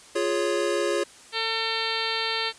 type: chord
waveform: square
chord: Db major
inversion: first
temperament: equal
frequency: 349.2 / 415.3 / 554.4 Hz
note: F4 / Ab4 / Db5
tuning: 0 / 0 / 0 cents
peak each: -28 dBFS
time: 0.15-1.04 s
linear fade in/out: 10 ms
type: harmonic tone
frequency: 450 Hz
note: A4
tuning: 39 cents sharp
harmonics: 1 / 2 / 3 / 4 / 5 / 6 / 7 / 8 / 9 / 10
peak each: -34 / -34 / -34 / -34 / -34 / -34 / -34 / -34 / -34 / -34 dBFS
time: 1.32-2.53 s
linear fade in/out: 50 ms
effects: white hiss -49 dBFS RMS until 2.58 s + resampled to 22050 Hz